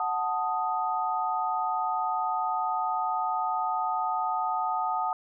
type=chord; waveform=sine; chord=D# diminished; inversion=first; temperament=equal; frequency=740 / 880 / 1244.5 Hz; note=F#5 / A5 / D#6; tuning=0 / 0 / 0 cents; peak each=-30 dBFS; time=0-5.13 s; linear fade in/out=2 ms; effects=none